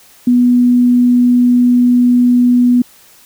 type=tone; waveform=sine; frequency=245.3 Hz; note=B3; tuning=12 cents flat; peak=-6 dBFS; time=0.27-2.82 s; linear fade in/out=5 ms; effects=white hiss -44 dBFS RMS until 3.25 s